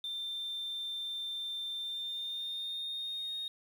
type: tone with pitch glide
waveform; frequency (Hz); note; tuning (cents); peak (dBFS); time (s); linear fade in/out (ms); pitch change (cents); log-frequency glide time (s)
triangle; 3577 to 3716; A7 to A#7; +28 to -6; -33; 0.04-3.48; 2; +66; 1.79-3.32
effects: tanh soft clip ceiling -33 dBFS + 10-bit